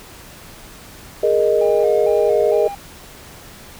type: chord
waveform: sine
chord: Ab suspended second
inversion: none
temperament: equal with one note detuned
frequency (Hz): 415.3 / 466.2 / 618.3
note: Ab4 / Bb4 / Eb5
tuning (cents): 0 / 0 / -11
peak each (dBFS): -17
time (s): 1.23-2.68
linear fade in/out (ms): 5
type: tone with vibrato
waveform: triangle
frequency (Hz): 760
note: F#5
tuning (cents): +46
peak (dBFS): -25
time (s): 1.61-2.75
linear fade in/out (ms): 5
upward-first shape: square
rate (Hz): 2.2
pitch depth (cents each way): 95
effects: pink hiss -40 dBFS RMS until 3.79 s